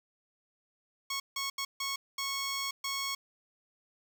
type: tone bursts at uneven times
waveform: 10% pulse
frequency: 1100 Hz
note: C#6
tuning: 14 cents flat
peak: -24 dBFS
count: 6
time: 1.1-1.2 / 1.36-1.5 / 1.58-1.65 / 1.8-1.96 / 2.18-2.71 / 2.84-3.15 s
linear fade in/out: 5 ms
effects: none